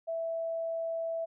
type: tone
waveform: sine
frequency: 659.3 Hz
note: E5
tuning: in tune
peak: -31 dBFS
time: 0.07-1.26 s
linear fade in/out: 20 ms
effects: none